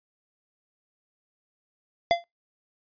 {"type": "tone with exponential decay", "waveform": "square", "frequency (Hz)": 687, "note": "F5", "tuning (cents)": -29, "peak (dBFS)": -15, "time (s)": [2.11, 2.24], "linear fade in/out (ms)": 0, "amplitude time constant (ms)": 28, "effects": ["noise-tail reverb RT60 0.2 s tail -23 dB re dry", "resampled to 11025 Hz"]}